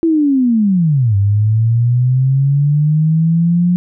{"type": "linear two-way sweep", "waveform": "sine", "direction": "down then up", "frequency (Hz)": [336, 98, 179], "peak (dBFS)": -9, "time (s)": [0.03, 3.76], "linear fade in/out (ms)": 0, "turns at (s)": 1.16, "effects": []}